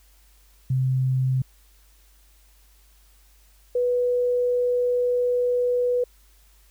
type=tone pair in turn; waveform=sine; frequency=130.2 / 491.6 Hz; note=C3 / B4; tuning=-8 / -8 cents; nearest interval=octave + major seventh; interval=2300 cents; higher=second; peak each=-19 dBFS; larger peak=neither; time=0.7-1.42 / 3.75-6.04 s; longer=second; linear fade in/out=5 ms; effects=added 50 Hz sine -54 dBFS peak until 6.7 s + white hiss -60 dBFS RMS until 6.7 s